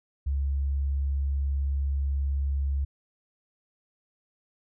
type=tone; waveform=sine; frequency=69.3 Hz; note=C#2; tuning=in tune; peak=-24 dBFS; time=0.26-2.85 s; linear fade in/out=10 ms; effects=none